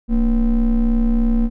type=ring-modulated tone; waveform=triangle; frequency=130.81 Hz; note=C3; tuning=in tune; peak=-8 dBFS; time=0.08-1.5 s; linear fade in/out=50 ms; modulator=99.2 Hz; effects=none